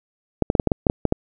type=clicks; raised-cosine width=2 ms; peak=-3 dBFS; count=10; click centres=0.423 / 0.501 / 0.552 / 0.598 / 0.673 / 0.718 / 0.868 / 0.899 / 1.053 / 1.124 s; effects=none